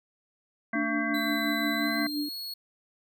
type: harmonic tone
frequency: 225.4 Hz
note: A3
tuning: 42 cents sharp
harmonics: 1 / 3 / 5 / 7 / 9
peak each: -33 / -35 / -37 / -33 / -33 dBFS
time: 0.73-2.07 s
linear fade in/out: 5 ms
type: tone with tremolo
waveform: sine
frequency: 293.7 Hz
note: D4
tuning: in tune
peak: -27 dBFS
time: 0.75-2.29 s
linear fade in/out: 5 ms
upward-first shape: sine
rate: 5.7 Hz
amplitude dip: 55%
type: tone with pitch glide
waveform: 45% pulse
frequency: 3978 to 4338 Hz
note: B7 to C#8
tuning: +12 to -38 cents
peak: -34 dBFS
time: 1.14-2.54 s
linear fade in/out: 5 ms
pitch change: +150 cents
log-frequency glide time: 1.75-2.34 s
effects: none